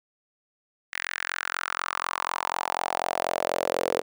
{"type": "tone with high-pass filter sweep", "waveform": "sawtooth", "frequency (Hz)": 44.1, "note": "F1", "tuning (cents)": 18, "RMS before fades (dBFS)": -29, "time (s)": [0.92, 4.02], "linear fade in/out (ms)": 20, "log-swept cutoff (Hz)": [1900, 470], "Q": 3.8, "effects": []}